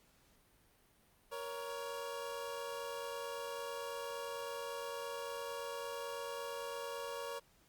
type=tone pair together; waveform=25% pulse; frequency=469.8 / 558.7 Hz; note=A#4 / C#5; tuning=+13 / +13 cents; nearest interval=minor third; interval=300 cents; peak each=-40 / -40 dBFS; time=1.31-7.4 s; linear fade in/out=20 ms; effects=pink hiss -69 dBFS RMS until 7.68 s + Opus 48 kbps